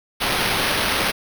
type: noise with sample-and-hold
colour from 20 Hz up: violet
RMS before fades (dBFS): -21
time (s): 0.2-1.12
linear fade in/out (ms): 20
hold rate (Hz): 7350
effects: none